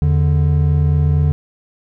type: tone pair together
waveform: triangle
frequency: 82.41 / 146.75 Hz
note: E2 / D3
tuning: 0 / -1 cents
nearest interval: minor seventh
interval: 999 cents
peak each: -12 dBFS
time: 0.02-1.32 s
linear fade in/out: 0 ms
effects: none